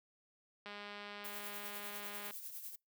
click train, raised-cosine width 0.3 ms, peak -32 dBFS, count 339, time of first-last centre 0.66-2.309 s, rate 205 Hz
violet noise with tremolo, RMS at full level -45 dBFS, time 1.24-2.76 s, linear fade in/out 10 ms, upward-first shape triangle, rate 10 Hz, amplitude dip 60%
effects noise-tail reverb RT60 0.2 s tail -26 dB re dry + high-pass 150 Hz 12 dB/octave

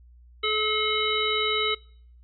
harmonic tone with a mistuned harmonic, 430 Hz, A4, 40 cents flat, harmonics 1 / 3 / 5 / 7 / 9, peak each -29 / -29 / -29 / -29 / -29 dBFS, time 0.43-1.75 s, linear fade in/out 10 ms, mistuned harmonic 9, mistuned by -16 cents, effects noise-tail reverb RT60 0.6 s tail -24 dB re dry + added 60 Hz sine -49 dBFS peak until 2.23 s

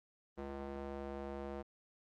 square tone with band-pass filter, 69.3 Hz, C#2, in tune, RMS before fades -44 dBFS, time 0.37-1.63 s, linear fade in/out 20 ms, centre 540 Hz, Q 1.1, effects Opus 24 kbps

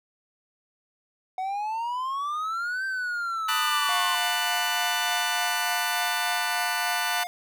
triangle exponential two-way sweep, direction up then down, 740 to 1568 to 1050 Hz, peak -25 dBFS, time 1.38-4.15 s, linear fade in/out 2 ms, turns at 2.85 s
20% pulse chord, B minor seventh, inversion third, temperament just, 889 / 987.8 / 1185.3 / 1481.6 Hz, A5 / B5 / D6 / F#6, +18 / 0 / +16 / +2 cents, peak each -26 / -28 / -29 / -23 dBFS, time 3.48-7.24 s, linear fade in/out 10 ms
square tone with tremolo, 711 Hz, F5, 31 cents sharp, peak -30 dBFS, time 3.89-7.27 s, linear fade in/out 0 ms, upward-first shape triangle, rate 3.4 Hz, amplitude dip 50%
effects none

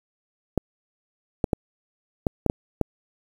clicks, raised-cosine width 2 ms, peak -7 dBFS, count 7, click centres 0.577 / 1.442 / 1.532 / 2.268 / 2.463 / 2.499 / 2.813 s, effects 7-bit

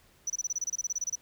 sine tone bursts, 5940 Hz, F#8, 6 cents sharp, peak -26 dBFS, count 16, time 0.27-1.155 s, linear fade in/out 5 ms, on 30 ms, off 27 ms, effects tanh soft clip ceiling -26 dBFS + pink hiss -62 dBFS RMS until 1.21 s

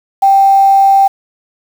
sine tone with quantisation, 784 Hz, G5, in tune, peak -4 dBFS, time 0.22-1.08 s, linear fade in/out 10 ms, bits 5, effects none

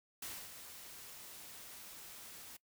white noise with ADSR envelope, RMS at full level -44 dBFS, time 0.22-2.57 s, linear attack 4 ms, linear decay 260 ms, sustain -8 dB, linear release 8 ms, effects noise-tail reverb RT60 0.1 s tail -21 dB re dry

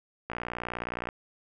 click train, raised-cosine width 0.5 ms, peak -18 dBFS, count 48, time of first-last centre 0.3-1.089 s, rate 59.6 Hz, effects none

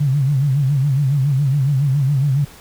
sine tone with vibrato, 138.59 Hz, C#3, in tune, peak -13 dBFS, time 0-2.45 s, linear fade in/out 10 ms, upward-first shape sine, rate 7.2 Hz, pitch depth 120 cents each way, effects pink hiss -42 dBFS RMS until 2.6 s

